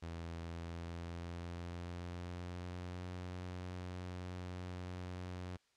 sawtooth tone with pitch glide, 83.8 to 90.33 Hz, E2 to F#2, +29 to -41 cents, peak -39 dBFS, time 0.02-5.57 s, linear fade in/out 10 ms, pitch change +130 cents, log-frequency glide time 0.37-3.21 s, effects white hiss -75 dBFS RMS until 5.76 s + low-pass 6000 Hz 12 dB/octave

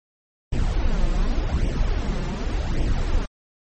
brown noise with flanger, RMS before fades -21 dBFS, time 0.52-3.26 s, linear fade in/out 10 ms, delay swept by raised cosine 0.35 to 5.75 ms, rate 0.87 Hz, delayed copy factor +0.65, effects MP3 32 kbps

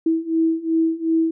sine beating tone pair, 323.9 / 326.6 Hz, E4 / E4, -30 / -16 cents, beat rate 2.7 Hz, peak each -21 / -19 dBFS, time 0.06-1.31 s, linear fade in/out 5 ms, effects none

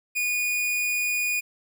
45% pulse tone, 2456 Hz, D#7, 23 cents flat, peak -23 dBFS, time 0.15-1.41 s, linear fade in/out 20 ms, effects 10-bit

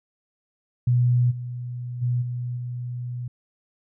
sine tone with level steps, 122.7 Hz, B2, 11 cents flat, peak -16 / -29 / -20 / -26 / -28 dBFS, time 0.87-3.28 s, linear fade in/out 5 ms, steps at 1.3 / 2.01 / 2.21 / 2.56 s, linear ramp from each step 20 ms, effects none

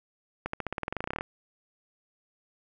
accelerating click train, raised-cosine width 0.5 ms, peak -16 dBFS, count 18, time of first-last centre 0.46-1.209 s, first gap 74 ms, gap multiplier 0.93, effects none

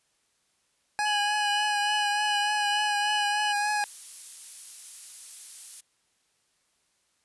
25% pulse tone with vibrato, 831 Hz, G#5, 1 cent sharp, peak -21 dBFS, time 0.99-3.84 s, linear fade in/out 0 ms, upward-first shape triangle, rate 3.4 Hz, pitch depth 28 cents each way
sine tone with tremolo, 2960 Hz, F#7, in tune, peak -28 dBFS, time 1.05-3.53 s, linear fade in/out 20 ms, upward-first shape triangle, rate 2.5 Hz, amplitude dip 60%
violet noise, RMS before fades -38 dBFS, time 3.55-5.81 s, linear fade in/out 10 ms
effects white hiss -71 dBFS RMS until 7.24 s + resampled to 24000 Hz

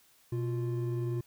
triangle tone pair together, 123.46 / 350 Hz, B2 / F4, 0 / +4 cents, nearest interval octave + tritone, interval 1804 cents, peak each -29 / -34 dBFS, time 0.32-1.21 s, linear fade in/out 5 ms, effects white hiss -64 dBFS RMS until 1.26 s

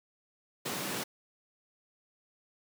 pink high-pass noise, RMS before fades -36 dBFS, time 0.65-1.04 s, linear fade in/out 10 ms, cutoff 150 Hz, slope 24 dB/octave, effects none

